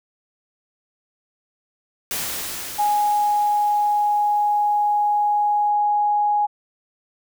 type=noise with exponential decay; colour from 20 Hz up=white; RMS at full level=-25 dBFS; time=2.11-5.7 s; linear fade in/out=0 ms; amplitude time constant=780 ms
type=tone; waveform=sine; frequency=830.6 Hz; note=G#5; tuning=in tune; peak=-16 dBFS; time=2.78-6.47 s; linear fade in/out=20 ms
effects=none